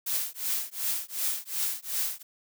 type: noise with tremolo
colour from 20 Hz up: blue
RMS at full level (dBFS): -27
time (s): 0.06-2.23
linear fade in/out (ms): 10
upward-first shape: triangle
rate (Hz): 2.7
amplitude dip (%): 100
effects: none